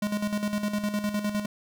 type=tone with tremolo; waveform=square; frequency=207.7 Hz; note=G#3; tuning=in tune; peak=-25 dBFS; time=0.02-1.46 s; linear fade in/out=5 ms; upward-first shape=square; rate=9.8 Hz; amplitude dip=60%; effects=none